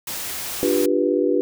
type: noise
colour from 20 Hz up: white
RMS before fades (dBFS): -29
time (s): 0.07-0.86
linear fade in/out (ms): 5
type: chord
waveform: sine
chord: G dominant seventh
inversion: second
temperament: just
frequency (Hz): 294 / 352.8 / 392 / 490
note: D4 / F4 / G4 / B4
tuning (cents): +2 / +18 / 0 / -14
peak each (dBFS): -22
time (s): 0.63-1.41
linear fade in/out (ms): 0
effects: none